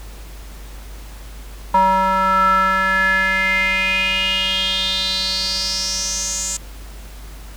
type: tone with band-pass filter sweep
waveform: square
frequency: 190 Hz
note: F#3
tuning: 46 cents sharp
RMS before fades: -18 dBFS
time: 1.74-6.57 s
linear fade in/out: 5 ms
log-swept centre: 980 to 7300 Hz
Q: 6.3
effects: added 50 Hz sine -33 dBFS peak until 7.56 s + pink hiss -42 dBFS RMS until 7.56 s